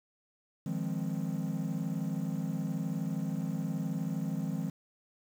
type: chord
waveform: triangle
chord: F minor seventh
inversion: third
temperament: equal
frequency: 155.56 / 174.61 / 207.7 / 261.6 Hz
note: Eb3 / F3 / Ab3 / C4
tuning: 0 / 0 / 0 / 0 cents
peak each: -34 / -33 / -35 / -37 dBFS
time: 0.66-4.7 s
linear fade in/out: 5 ms
effects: tanh soft clip ceiling -22 dBFS + 9-bit